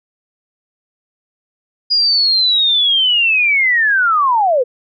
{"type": "linear sweep", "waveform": "sine", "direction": "down", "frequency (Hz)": [4911, 466.2], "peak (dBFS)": -10, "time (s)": [1.9, 4.64], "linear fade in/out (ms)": 20, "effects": []}